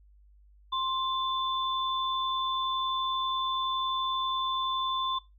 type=tone pair together; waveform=sine; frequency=1050 / 3519 Hz; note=C6 / A7; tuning=+6 / 0 cents; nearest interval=octave + major sixth; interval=2094 cents; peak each=-29 / -32 dBFS; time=0.72-5.19 s; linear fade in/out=10 ms; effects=noise-tail reverb RT60 0.2 s tail -19 dB re dry + added 50 Hz sine -55 dBFS peak until 5.38 s